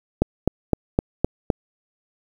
click train, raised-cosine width 2 ms, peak -3 dBFS, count 6, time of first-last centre 0.22-1.502 s, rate 3.9 Hz, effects 7-bit

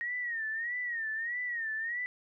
sine tone with vibrato, 1864.7 Hz, A#6, in tune, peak -32 dBFS, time 0.01-2.06 s, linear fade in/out 0 ms, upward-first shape sine, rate 1.6 Hz, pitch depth 110 cents each way, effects none

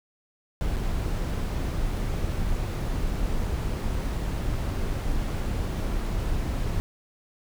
brown noise with dropouts, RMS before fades -27 dBFS, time 0.61-6.8 s, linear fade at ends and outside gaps 0 ms, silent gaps 0.762-0.768 / 1.968-1.972 s, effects none

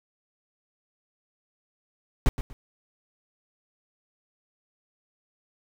brown noise with echo, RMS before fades -17 dBFS, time 2.26-2.29 s, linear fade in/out 0 ms, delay 120 ms, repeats 2, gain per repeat -12 dB, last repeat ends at 2.53 s, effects none

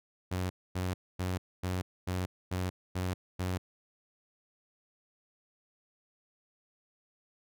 sawtooth tone bursts, 91.6 Hz, F#2, 17 cents flat, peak -27 dBFS, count 8, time 0.31-3.58 s, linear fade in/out 10 ms, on 190 ms, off 250 ms, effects none

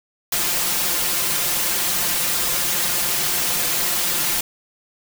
white noise with comb filter, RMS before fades -21 dBFS, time 0.32-4.41 s, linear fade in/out 5 ms, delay 5.7 ms, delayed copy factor +0.8, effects none

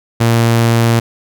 sawtooth tone, 116 Hz, A#2, 8 cents flat, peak -5 dBFS, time 0.2-1 s, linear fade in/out 10 ms, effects none

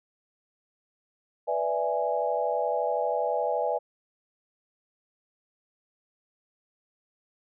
sine chord, E dominant seventh, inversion second, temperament equal, 493.9 / 587.3 / 659.3 / 830.6 Hz, B4 / D5 / E5 / G#5, 0 / 0 / 0 / 0 cents, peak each -30 dBFS, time 1.47-3.79 s, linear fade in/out 20 ms, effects none

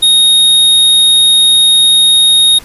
square tone, 3729 Hz, A#7, in tune, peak -5 dBFS, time 0.02-2.59 s, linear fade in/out 10 ms, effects pink hiss -35 dBFS RMS until 2.64 s + resampled to 32000 Hz

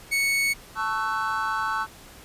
40% pulse tone, 2217 Hz, C#7, in tune, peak -20 dBFS, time 0.11-0.54 s, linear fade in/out 20 ms
triangle chord, F# minor seventh, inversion first, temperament equal with one note detuned, 880 / 1108.7 / 1318.5 / 1508.5 Hz, A5 / C#6 / E6 / F#6, 0 / 0 / 0 / +33 cents, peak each -28 dBFS, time 0.75-1.87 s, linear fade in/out 50 ms
effects pink hiss -47 dBFS RMS until 2.24 s + resampled to 32000 Hz

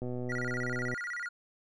click train, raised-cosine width 2 ms, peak -25 dBFS, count 115, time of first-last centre 0.02-0.939 s, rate 124 Hz
triangle tone with vibrato, 1661.2 Hz, G#6, in tune, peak -33 dBFS, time 0.29-1.29 s, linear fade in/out 10 ms, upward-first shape square, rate 16 Hz, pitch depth 270 cents each way
effects resampled to 22050 Hz

